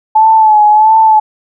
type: tone with vibrato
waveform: sine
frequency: 863 Hz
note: A5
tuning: 34 cents flat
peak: -3 dBFS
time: 0.15-1.2 s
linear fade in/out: 10 ms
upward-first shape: sine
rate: 1.5 Hz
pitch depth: 46 cents each way
effects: none